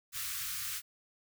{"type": "band-stop noise", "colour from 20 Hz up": "white", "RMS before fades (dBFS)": -38, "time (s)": [0.12, 0.82], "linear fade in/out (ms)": 50, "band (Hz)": [140, 1100], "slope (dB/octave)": 96, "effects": []}